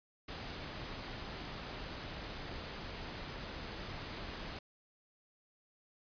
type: noise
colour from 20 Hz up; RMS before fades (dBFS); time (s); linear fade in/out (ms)
pink; -44; 0.28-4.59; 5
effects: resampled to 11025 Hz